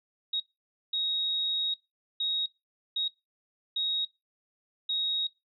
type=tone bursts at uneven times; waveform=sine; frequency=3774 Hz; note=A#7; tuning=21 cents sharp; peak=-27 dBFS; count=6; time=0.33-0.4 / 0.93-1.74 / 2.2-2.46 / 2.96-3.08 / 3.76-4.05 / 4.89-5.27 s; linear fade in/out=5 ms; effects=noise-tail reverb RT60 0.2 s tail -19 dB re dry